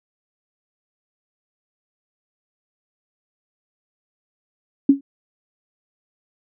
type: tone with exponential decay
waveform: sine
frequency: 277.2 Hz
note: C#4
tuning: in tune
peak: -5 dBFS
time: 4.89-5.01 s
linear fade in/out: 5 ms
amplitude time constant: 26 ms
effects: none